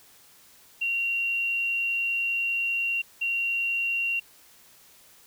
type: tone pair in turn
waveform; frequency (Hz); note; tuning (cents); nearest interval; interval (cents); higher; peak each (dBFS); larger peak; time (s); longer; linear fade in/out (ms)
sine; 2755 / 2755; F7 / F7; -24 / -24; unison; 0; neither; -24; neither; 0.81-3.02 / 3.21-4.2; first; 10
effects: white hiss -55 dBFS RMS until 5.26 s